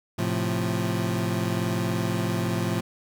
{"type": "chord", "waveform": "25% pulse", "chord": "F major", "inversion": "first", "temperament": "equal", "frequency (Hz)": [110, 130.81, 174.61], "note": ["A2", "C3", "F3"], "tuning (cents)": [0, 0, 0], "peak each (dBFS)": [-24, -28, -24], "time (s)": [0.18, 2.81], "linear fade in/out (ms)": 10, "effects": []}